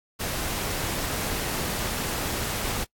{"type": "noise", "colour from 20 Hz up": "pink", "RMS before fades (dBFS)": -29, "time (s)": [0.19, 2.85], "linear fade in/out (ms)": 20, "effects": ["noise-tail reverb RT60 0.1 s tail -24 dB re dry", "AAC 64 kbps"]}